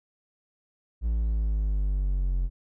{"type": "linear sweep", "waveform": "triangle", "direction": "down", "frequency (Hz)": [57.4, 43.52], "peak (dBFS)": -21, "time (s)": [1.01, 2.5], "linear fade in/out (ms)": 50, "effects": []}